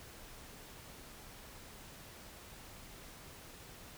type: silence
effects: pink hiss -53 dBFS RMS until 3.97 s